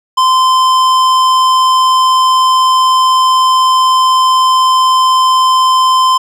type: tone with hard clipping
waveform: sine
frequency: 1034 Hz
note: C6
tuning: 21 cents flat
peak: -8 dBFS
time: 0.17-6.18 s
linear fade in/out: 10 ms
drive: 13 dB
effects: none